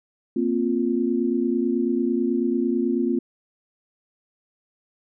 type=chord; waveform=sine; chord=Bb suspended second; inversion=none; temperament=just; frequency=233.1 / 262.2 / 349.6 Hz; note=Bb3 / C4 / F4; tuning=0 / +4 / +2 cents; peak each=-24 dBFS; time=0.36-3.19 s; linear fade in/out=5 ms; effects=none